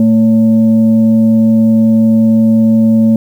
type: tone with frequency modulation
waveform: sine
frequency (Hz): 223.6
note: A3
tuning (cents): +28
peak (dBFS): -5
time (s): 0-3.16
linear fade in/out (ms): 2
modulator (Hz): 336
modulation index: 0.35
effects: 7-bit